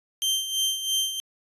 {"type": "tone with tremolo", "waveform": "sawtooth", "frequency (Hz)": 3140, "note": "G7", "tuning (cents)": 2, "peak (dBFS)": -18, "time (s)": [0.22, 1.2], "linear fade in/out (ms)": 0, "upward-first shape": "sine", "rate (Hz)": 3, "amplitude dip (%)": 65, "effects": ["resampled to 32000 Hz"]}